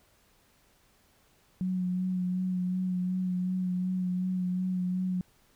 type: tone with vibrato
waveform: sine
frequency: 183 Hz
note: F#3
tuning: 19 cents flat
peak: -27 dBFS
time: 1.61-5.21 s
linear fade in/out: 0 ms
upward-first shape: sine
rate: 2.7 Hz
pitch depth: 22 cents each way
effects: pink hiss -65 dBFS RMS until 5.55 s